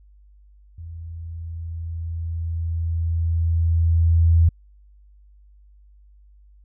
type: tone with level ramp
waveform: sine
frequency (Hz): 83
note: E2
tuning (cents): +12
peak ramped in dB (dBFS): -33 to -11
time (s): 0.78-4.49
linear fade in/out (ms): 5
effects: added 50 Hz sine -48 dBFS peak until 6.64 s